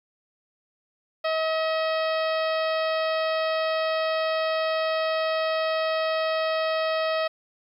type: harmonic tone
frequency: 638 Hz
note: D#5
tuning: 43 cents sharp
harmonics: 1 / 2 / 3 / 4 / 5 / 6 / 7 / 8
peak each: -24 / -30 / -34 / -36 / -38 / -40 / -41 / -42 dBFS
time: 1.24-7.28 s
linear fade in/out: 10 ms
effects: 10-bit